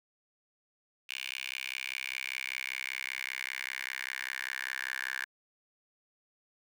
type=tone with high-pass filter sweep; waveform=10% pulse; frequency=65.1 Hz; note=C2; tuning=8 cents flat; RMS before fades=-38 dBFS; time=1.09-5.25 s; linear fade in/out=5 ms; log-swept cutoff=2600 to 1700 Hz; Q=5.6; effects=none